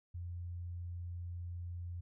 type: tone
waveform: sine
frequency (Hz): 87.31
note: F2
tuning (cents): 0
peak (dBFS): -40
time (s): 0.14-2.01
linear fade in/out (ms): 10
effects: none